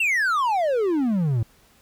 triangle exponential sweep, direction down, 2794 to 105.8 Hz, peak -17 dBFS, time 0-1.43 s, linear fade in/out 5 ms, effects pink hiss -57 dBFS RMS until 1.81 s

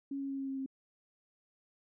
sine tone with pitch steps, 276.7 / 274.8 / 272.9 / 271 / 269.1 / 267.3 Hz, C#4 / C#4 / C#4 / C#4 / C4 / C4, -3 / -15 / -27 / -39 / +49 / +37 cents, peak -35 dBFS, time 0.11-0.662 s, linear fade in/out 5 ms, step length 92 ms, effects none

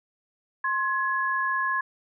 sine tone pair together, 1060 / 1685.1 Hz, C6 / G#6, +22 / +25 cents, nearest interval minor sixth, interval 803 cents, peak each -26 dBFS, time 0.64-1.81 s, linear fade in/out 5 ms, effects none

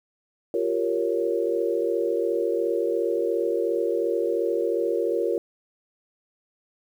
sine chord, G half-diminished seventh, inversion third, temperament equal, 349.2 / 392 / 466.2 / 554.4 Hz, F4 / G4 / Bb4 / Db5, 0 / 0 / 0 / 0 cents, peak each -27 / -29 / -25 / -29 dBFS, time 0.54-5.38 s, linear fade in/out 2 ms, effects 9-bit

